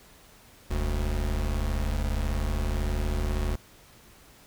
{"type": "tone pair together", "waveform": "square", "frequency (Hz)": [40.83, 73.42], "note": ["E1", "D2"], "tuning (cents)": [-16, 0], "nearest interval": "minor seventh", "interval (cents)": 1016, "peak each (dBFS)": [-28, -30], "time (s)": [0.7, 3.56], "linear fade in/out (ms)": 10, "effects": ["pink hiss -54 dBFS RMS until 4.46 s"]}